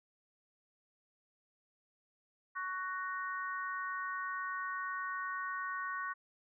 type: harmonic tone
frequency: 371.8 Hz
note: F#4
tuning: 8 cents sharp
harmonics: 3 / 4 / 5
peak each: -39 / -41 / -43 dBFS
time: 2.55-6.14 s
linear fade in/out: 20 ms
effects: none